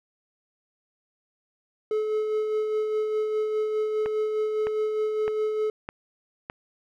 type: tone with tremolo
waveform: triangle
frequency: 430.1 Hz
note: A4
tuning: 39 cents flat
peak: -20 dBFS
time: 1.91-5.7 s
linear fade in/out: 2 ms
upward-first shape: sine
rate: 4.9 Hz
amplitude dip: 35%
type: click train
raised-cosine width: 0.5 ms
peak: -18 dBFS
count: 5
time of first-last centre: 4.06-6.499 s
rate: 1.64 Hz
effects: none